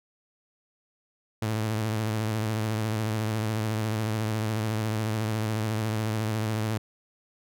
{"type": "tone with vibrato", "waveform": "sawtooth", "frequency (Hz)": 109.2, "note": "A2", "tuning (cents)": -13, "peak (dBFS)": -22, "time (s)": [1.42, 6.78], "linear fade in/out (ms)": 5, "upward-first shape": "sine", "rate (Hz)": 14, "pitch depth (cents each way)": 51, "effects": []}